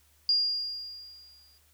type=tone with exponential decay; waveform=sine; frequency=4821 Hz; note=D8; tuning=45 cents sharp; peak=-20 dBFS; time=0.29-1.58 s; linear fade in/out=1 ms; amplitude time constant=280 ms; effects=added 74 Hz sine -65 dBFS peak until 1.73 s + white hiss -65 dBFS RMS until 1.73 s